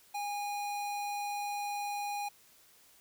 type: tone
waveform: square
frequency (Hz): 819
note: G#5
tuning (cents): -24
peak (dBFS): -35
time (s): 0.14-2.29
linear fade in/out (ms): 10
effects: white hiss -62 dBFS RMS until 3 s